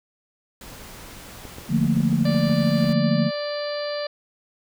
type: noise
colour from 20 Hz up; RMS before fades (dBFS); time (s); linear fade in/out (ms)
pink; -41; 0.61-2.93; 2
type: clicks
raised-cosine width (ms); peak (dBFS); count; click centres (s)
2; -24; 11; 1.453 / 1.584 / 1.844 / 1.973 / 2.004 / 2.128 / 2.301 / 2.347 / 2.498 / 2.844 / 2.898
type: chord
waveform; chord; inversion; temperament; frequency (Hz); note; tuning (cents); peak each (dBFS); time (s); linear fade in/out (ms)
sine; Bb major seventh; first; equal; 146.83 / 174.61 / 220 / 233.1; D3 / F3 / A3 / Bb3; 0 / 0 / 0 / 0; -23; 1.68-3.31; 50
type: harmonic tone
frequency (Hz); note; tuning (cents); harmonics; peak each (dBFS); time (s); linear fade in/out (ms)
587.3; D5; 0; 1 / 2 / 3 / 4 / 5 / 6 / 7 / 8; -26 / -37 / -37 / -43 / -43 / -44 / -38 / -36; 2.25-4.07; 5
effects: none